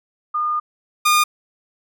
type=tone pair in turn; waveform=sine / sawtooth; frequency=1217 / 1217 Hz; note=D#6 / D#6; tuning=-39 / -39 cents; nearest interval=unison; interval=0 cents; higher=neither; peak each=-18 / -9 dBFS; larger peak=second; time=0.34-0.6 / 1.05-1.24 s; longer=first; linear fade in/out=10 ms; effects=none